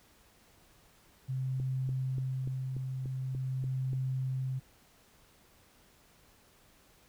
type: tone with tremolo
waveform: sine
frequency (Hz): 130.81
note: C3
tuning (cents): 0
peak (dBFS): -30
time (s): 1.28-4.6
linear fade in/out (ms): 20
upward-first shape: sine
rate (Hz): 0.46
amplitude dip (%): 35
type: click train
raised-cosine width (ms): 3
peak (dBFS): -31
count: 9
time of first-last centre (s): 1.6-3.932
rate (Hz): 3.43
effects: pink hiss -63 dBFS RMS until 7.08 s